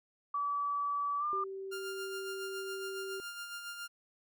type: tone with pitch glide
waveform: sine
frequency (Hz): 1149 to 1198.5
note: D6 to D6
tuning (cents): -38 to +35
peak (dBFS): -31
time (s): 0.34-1.44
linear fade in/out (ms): 5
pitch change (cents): +73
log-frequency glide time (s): 1.19-1.25
type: tone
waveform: sine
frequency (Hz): 386.6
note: G4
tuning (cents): -24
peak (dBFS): -39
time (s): 1.33-3.2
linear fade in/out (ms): 0
type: tone with tremolo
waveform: sawtooth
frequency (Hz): 1400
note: F6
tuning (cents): +4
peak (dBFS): -36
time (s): 1.71-3.88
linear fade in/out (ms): 20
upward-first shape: sine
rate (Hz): 7.2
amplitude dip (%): 45
effects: none